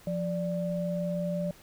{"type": "tone pair together", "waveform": "sine", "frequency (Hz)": [174.61, 587.3], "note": ["F3", "D5"], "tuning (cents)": [0, 0], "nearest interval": "octave + major sixth", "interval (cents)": 2100, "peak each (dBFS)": [-30, -32], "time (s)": [0.07, 1.51], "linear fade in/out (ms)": 2, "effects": ["pink hiss -55 dBFS RMS until 1.62 s"]}